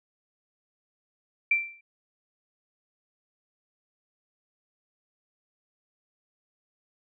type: tone with exponential decay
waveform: sine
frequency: 2349 Hz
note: D7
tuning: in tune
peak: -17 dBFS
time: 1.51-1.81 s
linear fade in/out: 5 ms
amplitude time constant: 65 ms
effects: none

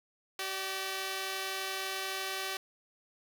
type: tone pair together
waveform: 5% pulse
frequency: 382.8 / 590.1 Hz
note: G4 / D5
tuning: -41 / +8 cents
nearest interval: perfect fifth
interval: 749 cents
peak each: -24 / -30 dBFS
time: 0.39-2.57 s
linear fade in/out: 2 ms
effects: none

